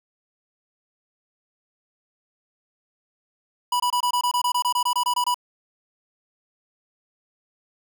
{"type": "tone bursts", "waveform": "square", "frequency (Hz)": 981, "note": "B5", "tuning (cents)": -12, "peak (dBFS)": -20, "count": 16, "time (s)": [3.72, 5.344], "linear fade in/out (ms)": 5, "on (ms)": 79, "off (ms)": 24, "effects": []}